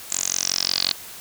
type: tone with band-pass filter sweep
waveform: 10% pulse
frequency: 45.61 Hz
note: F#1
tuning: 24 cents flat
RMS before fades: -24 dBFS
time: 0.1-0.93 s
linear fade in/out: 10 ms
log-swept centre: 7400 to 4200 Hz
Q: 8.1
effects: white hiss -39 dBFS RMS until 1.2 s